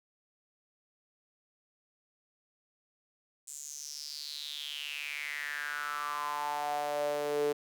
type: tone with high-pass filter sweep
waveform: sawtooth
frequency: 146.83 Hz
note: D3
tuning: in tune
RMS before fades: -36 dBFS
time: 3.47-7.53 s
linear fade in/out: 10 ms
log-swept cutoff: 7700 to 410 Hz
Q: 6.6
effects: none